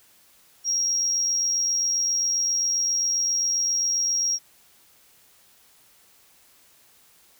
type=tone with amplitude modulation; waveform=sine; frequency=5620 Hz; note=F8; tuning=10 cents sharp; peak=-18 dBFS; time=0.64-4.39 s; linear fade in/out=50 ms; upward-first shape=sine; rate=87.5 Hz; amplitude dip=40%; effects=tanh soft clip ceiling -16 dBFS + white hiss -57 dBFS RMS until 7.39 s